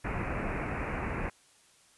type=low-pass noise; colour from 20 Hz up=pink; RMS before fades=-34 dBFS; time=0.04-1.3 s; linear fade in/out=10 ms; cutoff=2600 Hz; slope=96 dB/octave; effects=white hiss -62 dBFS RMS until 1.97 s + resampled to 24000 Hz